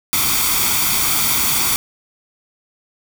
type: noise with comb filter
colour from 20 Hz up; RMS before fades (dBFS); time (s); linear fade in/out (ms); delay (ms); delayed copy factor
white; -17; 0.13-1.76; 0; 0.87; +0.65
effects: none